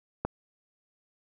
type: click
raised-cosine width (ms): 1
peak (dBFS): -14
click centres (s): 0.25
effects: none